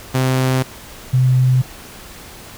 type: tone pair in turn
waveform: sawtooth / sine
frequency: 130 / 128.14 Hz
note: C3 / C3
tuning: -11 / -36 cents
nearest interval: unison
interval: 25 cents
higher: first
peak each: -10 dBFS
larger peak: neither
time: 0.14-0.63 / 1.13-1.62 s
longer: neither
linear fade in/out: 10 ms
effects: pink hiss -37 dBFS RMS until 2.57 s